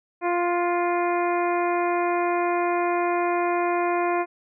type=harmonic tone with a mistuned harmonic; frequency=349.2 Hz; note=F4; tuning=in tune; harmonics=1 / 2 / 3 / 4 / 5 / 6 / 7; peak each=-24 / -25 / -28 / -35 / -37 / -36 / -36 dBFS; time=0.21-4.26 s; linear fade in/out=50 ms; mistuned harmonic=4; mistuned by=+21 cents; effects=none